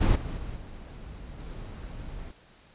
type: noise with level steps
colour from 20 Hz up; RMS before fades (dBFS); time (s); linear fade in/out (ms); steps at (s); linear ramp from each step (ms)
brown; -21 / -34 / -37 / -42 / -39; 0-2.32; 20; 0.15 / 0.37 / 0.56 / 1.38; 10
effects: pink hiss -57 dBFS RMS until 2.74 s + resampled to 8000 Hz